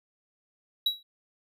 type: tone with exponential decay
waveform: triangle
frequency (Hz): 3883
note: B7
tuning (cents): -30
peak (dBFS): -18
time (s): 0.86-1.03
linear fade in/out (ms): 5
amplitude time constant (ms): 35
effects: none